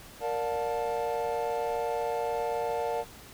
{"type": "chord", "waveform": "triangle", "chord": "Bb major seventh", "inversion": "none", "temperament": "equal with one note detuned", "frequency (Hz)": [466.2, 587.3, 714.8, 880], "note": ["Bb4", "D5", "F5", "A5"], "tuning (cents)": [0, 0, 40, 0], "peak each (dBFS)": [-30, -33, -32, -33], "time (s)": [0.2, 3.05], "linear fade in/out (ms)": 50, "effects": ["pink hiss -49 dBFS RMS until 3.33 s"]}